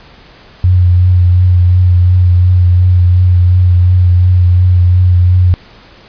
sine tone with vibrato, 90 Hz, F#2, 47 cents flat, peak -4 dBFS, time 0.64-5.54 s, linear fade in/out 0 ms, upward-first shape triangle, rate 2.8 Hz, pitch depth 28 cents each way, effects pink hiss -39 dBFS RMS until 6.08 s + resampled to 11025 Hz

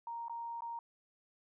sine tone with dropouts, 932.3 Hz, A#5, in tune, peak -39 dBFS, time 0.07-0.79 s, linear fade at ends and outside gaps 2 ms, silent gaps 0.283-0.296 / 0.607-0.62 s, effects none

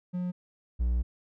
triangle tone pair in turn, 179.4 / 59.87 Hz, F3 / A#1, +47 / +47 cents, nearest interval octave + perfect fifth, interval 1900 cents, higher first, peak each -27 / -22 dBFS, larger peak second, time 0.13-0.32 / 0.79-1.03 s, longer second, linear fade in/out 20 ms, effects none

